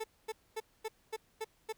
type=tone bursts; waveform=30% pulse; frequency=440 Hz; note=A4; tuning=in tune; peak=-33 dBFS; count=7; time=0-1.727 s; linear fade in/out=10 ms; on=41 ms; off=240 ms; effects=pink hiss -70 dBFS RMS until 1.77 s